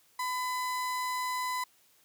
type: tone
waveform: 35% pulse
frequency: 1005 Hz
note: B5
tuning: 30 cents sharp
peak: -29 dBFS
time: 0.19-1.64 s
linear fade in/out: 5 ms
effects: white hiss -65 dBFS RMS until 2.04 s + high-pass 80 Hz 12 dB/octave